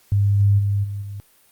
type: tone with level steps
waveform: sine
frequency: 100.8 Hz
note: G2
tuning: 49 cents sharp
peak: -14 / -12 / -17 / -25 / -29 dBFS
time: 0.12-1.2 s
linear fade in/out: 0 ms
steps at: 0.39 / 0.58 / 0.83 / 1.01 s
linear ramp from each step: 20 ms
effects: white hiss -56 dBFS RMS until 1.51 s + Opus 48 kbps